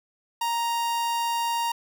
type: tone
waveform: 45% pulse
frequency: 934 Hz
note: A#5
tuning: 3 cents sharp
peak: -24 dBFS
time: 0.41-1.72 s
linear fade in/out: 5 ms
effects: none